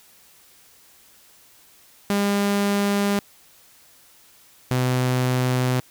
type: tone pair in turn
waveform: sawtooth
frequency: 201.8 / 126.88 Hz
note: G#3 / B2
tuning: -49 / +47 cents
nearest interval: minor sixth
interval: 804 cents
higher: first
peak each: -15 dBFS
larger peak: neither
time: 2.1-3.19 / 4.71-5.8 s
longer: neither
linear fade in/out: 0 ms
effects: white hiss -53 dBFS RMS until 5.9 s